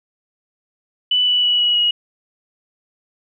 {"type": "tone with pitch steps", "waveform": "sine", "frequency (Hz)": [2981, 2960, 2940, 2920, 2899], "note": ["F#7", "F#7", "F#7", "F#7", "F#7"], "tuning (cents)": [12, 0, -12, -24, -36], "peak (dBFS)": -13, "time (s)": [1.11, 1.91], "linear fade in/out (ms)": 5, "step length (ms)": 160, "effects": []}